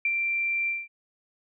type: tone with ADSR envelope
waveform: sine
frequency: 2358 Hz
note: D7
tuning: 6 cents sharp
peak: -21 dBFS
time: 0.05-0.88 s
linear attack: 3 ms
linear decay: 48 ms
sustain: -3 dB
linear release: 200 ms
effects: none